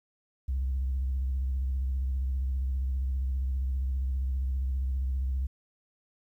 sine tone with vibrato, 65.7 Hz, C2, 8 cents sharp, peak -25 dBFS, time 0.48-5.47 s, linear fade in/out 10 ms, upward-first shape sine, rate 15 Hz, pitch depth 73 cents each way, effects tanh soft clip ceiling -24 dBFS + 11-bit

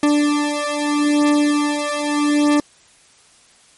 40% pulse beating tone pair, 293.7 / 294.5 Hz, D4 / D4, 0 / +5 cents, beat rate 0.8 Hz, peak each -17 dBFS, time 0.03-2.6 s, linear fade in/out 2 ms, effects white hiss -51 dBFS RMS until 3.77 s + MP3 48 kbps

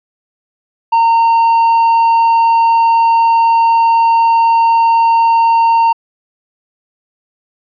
triangle tone, 918 Hz, A#5, 27 cents flat, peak -5 dBFS, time 0.92-5.93 s, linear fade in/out 10 ms, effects resampled to 11025 Hz

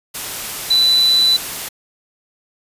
sine tone in noise, 3985 Hz, B7, 15 cents sharp, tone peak -10 dBFS, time 0.7-1.37 s, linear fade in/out 10 ms, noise white, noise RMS -26 dBFS, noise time 0.14-1.69 s, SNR +13 dB, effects resampled to 32000 Hz

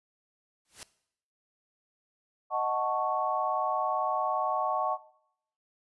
white noise with exponential growth, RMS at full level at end -39 dBFS, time 0.65-0.83 s, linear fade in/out 1 ms, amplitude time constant 38 ms
sine chord, D# half-diminished seventh, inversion none, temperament equal, 622.3 / 740 / 880 / 1108.7 Hz, D#5 / F#5 / A5 / C#6, 0 / 0 / 0 / 0 cents, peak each -33 / -31 / -33 / -30 dBFS, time 2.5-4.98 s, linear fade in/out 50 ms
effects noise-tail reverb RT60 0.7 s tail -18 dB re dry + resampled to 24000 Hz

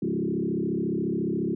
sine tone with frequency modulation, 272.1 Hz, C#4, 32 cents flat, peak -24 dBFS, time 0.02-1.55 s, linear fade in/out 5 ms, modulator 34.3 Hz, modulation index 3.3, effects none

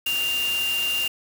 sine tone in noise, 2794 Hz, F7, in tune, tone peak -22 dBFS, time 0.06-1.08 s, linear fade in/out 5 ms, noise white, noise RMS -32 dBFS, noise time 0.06-1.08 s, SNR +7 dB, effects none

